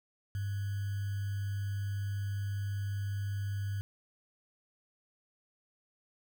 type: tone with sample-and-hold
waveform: sine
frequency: 99.8 Hz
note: G2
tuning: 32 cents sharp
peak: -32 dBFS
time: 0.35-3.81 s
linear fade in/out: 0 ms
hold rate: 1575 Hz
effects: none